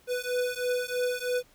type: beating tone pair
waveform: square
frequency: 493.9 / 497 Hz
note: B4 / B4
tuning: 0 / +11 cents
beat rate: 3.1 Hz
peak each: -31 dBFS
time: 0.07-1.43 s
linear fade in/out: 50 ms
effects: pink hiss -61 dBFS RMS until 1.54 s